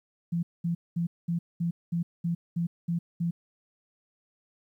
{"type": "tone bursts", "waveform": "sine", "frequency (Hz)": 170, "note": "F3", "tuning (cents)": -46, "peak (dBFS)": -25, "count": 10, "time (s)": [0.32, 3.31], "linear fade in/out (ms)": 10, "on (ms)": 110, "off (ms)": 210, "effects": ["11-bit"]}